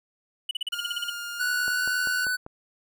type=tone bursts; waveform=triangle; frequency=2961 Hz; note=F#7; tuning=1 cent sharp; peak=-24 dBFS; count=11; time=0.49-1.101 s; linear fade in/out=5 ms; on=21 ms; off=38 ms
type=tone; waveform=sawtooth; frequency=1413 Hz; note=F6; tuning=20 cents sharp; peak=-29 dBFS; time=0.72-2.25 s; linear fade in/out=5 ms
type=tone with pitch glide; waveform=square; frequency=1482 to 1495.8 Hz; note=F#6 to F#6; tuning=+2 to +18 cents; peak=-25 dBFS; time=1.39-2.37 s; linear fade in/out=20 ms; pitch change=+16 cents; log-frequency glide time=1.72-1.8 s
type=click train; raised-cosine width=1 ms; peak=-25 dBFS; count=5; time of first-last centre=1.68-2.464 s; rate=5.1 Hz
effects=none